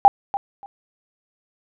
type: tone with echo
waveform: sine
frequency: 800 Hz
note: G5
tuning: 35 cents sharp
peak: -5 dBFS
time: 0.05-0.08 s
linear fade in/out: 0 ms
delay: 290 ms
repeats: 2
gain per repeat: -15 dB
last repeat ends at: 0.66 s
effects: none